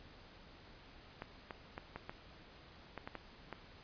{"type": "clicks", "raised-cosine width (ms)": 0.5, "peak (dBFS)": -28, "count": 9, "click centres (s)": [1.221, 1.508, 1.779, 1.96, 2.095, 2.977, 3.075, 3.153, 3.527], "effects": ["pink hiss -58 dBFS RMS until 3.83 s", "resampled to 11025 Hz"]}